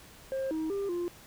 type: tone with pitch steps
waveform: sine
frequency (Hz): 533 / 316.5 / 398.1 / 349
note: C5 / D#4 / G4 / F4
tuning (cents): +32 / +30 / +27 / -1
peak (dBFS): -27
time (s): 0.32-1.08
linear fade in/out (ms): 0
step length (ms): 190
effects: tanh soft clip ceiling -29 dBFS + pink hiss -53 dBFS RMS until 1.26 s